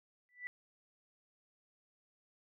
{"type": "tone with exponential growth", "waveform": "sine", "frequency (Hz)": 1975.5, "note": "B6", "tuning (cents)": 0, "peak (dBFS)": -36, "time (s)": [0.29, 0.47], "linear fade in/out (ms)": 0, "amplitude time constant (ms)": 38, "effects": []}